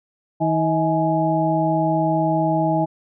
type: harmonic tone with a mistuned harmonic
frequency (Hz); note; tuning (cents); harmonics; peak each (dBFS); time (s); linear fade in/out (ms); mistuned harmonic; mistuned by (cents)
160; D#3; +49; 1 / 2 / 4 / 5; -22 / -22 / -22 / -22; 0.4-2.86; 20; 5; +75
effects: none